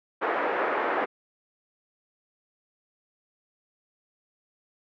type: band-pass noise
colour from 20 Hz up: pink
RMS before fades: -27 dBFS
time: 0.21-1.06 s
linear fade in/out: 20 ms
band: 360 to 1900 Hz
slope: 24 dB/octave
effects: none